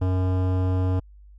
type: tone with hard clipping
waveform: sine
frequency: 92.5 Hz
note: F#2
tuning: in tune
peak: -22 dBFS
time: 0.01-1 s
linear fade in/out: 10 ms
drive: 17 dB
effects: added 50 Hz sine -45 dBFS peak until 1.38 s